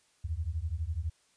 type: beating tone pair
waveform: sine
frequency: 75 / 87 Hz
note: D2 / F2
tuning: +37 / -6 cents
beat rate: 12 Hz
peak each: -34 / -34 dBFS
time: 0.24-1.1 s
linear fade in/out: 10 ms
effects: white hiss -68 dBFS RMS until 1.36 s + resampled to 22050 Hz